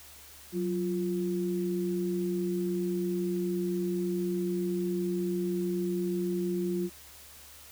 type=tone pair together; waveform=sine; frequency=184.77 / 349.2 Hz; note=F#3 / F4; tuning=-2 / 0 cents; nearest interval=major seventh; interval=1102 cents; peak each=-31 / -30 dBFS; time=0.52-6.9 s; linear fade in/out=50 ms; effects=added 72 Hz sine -59 dBFS peak until 7.71 s + white hiss -51 dBFS RMS until 7.71 s